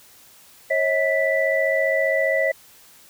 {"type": "tone cluster", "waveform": "sine", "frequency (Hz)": [544, 639, 1975], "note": ["C#5", "D#5", "B6"], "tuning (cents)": [-33, 46, 0], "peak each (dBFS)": -22, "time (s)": [0.7, 2.52], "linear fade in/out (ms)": 10, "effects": ["white hiss -50 dBFS RMS until 3.09 s"]}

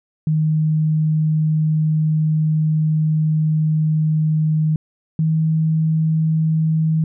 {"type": "tone pair in turn", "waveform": "sine", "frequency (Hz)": [155.7, 158.79], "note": ["D#3", "D#3"], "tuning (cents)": [2, 36], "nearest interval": "unison", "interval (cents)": 34, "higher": "second", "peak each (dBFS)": -14, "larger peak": "neither", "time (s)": [[0.27, 4.76], [5.19, 7.04]], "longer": "first", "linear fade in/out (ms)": 2, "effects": []}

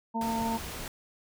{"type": "harmonic tone", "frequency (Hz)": 227.2, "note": "A#3", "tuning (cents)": -44, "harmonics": [1, 2, 3, 4], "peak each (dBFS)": [-31, -42, -39, -31], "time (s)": [0.14, 0.58], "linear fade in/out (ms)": 20}
{"type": "noise", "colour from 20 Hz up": "pink", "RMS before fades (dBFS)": -39, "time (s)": [0.21, 0.88], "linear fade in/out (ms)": 2}
{"effects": []}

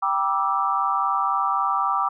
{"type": "chord", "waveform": "sine", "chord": "E minor seventh", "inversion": "first", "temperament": "equal with one note detuned", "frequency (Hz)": [784, 964.1, 1174.7, 1318.5], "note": ["G5", "B5", "D6", "E6"], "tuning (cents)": [0, -42, 0, 0], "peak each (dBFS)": [-26, -27, -22, -28], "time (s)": [0.02, 2.09], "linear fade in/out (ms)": 10, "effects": []}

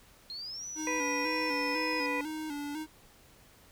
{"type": "exponential two-way sweep", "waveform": "sine", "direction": "up then down", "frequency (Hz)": [4155, 5950, 5040], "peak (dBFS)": -38, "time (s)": [0.3, 2.06], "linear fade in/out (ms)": 0, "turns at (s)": 0.66}
{"type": "tone with vibrato", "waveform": "square", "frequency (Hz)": 300.1, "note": "D4", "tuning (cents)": 38, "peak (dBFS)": -36, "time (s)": [0.75, 2.87], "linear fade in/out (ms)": 50, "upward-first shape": "square", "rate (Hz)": 2, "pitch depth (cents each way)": 64}
{"type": "harmonic tone", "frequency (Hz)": 493.9, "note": "B4", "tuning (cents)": 0, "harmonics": [1, 2, 4, 5], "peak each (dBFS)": [-36, -36, -36, -36], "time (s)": [0.87, 2.21], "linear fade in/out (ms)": 2}
{"effects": ["pink hiss -59 dBFS RMS until 3.71 s"]}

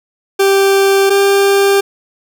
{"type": "tone pair in turn", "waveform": "40% pulse", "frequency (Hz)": [392, 396.6], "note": ["G4", "G4"], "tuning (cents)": [0, 20], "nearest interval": "unison", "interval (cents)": 20, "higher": "second", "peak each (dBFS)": -7, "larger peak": "neither", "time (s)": [[0.39, 1.1], [1.1, 1.81]], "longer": "neither", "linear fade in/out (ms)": 10, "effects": []}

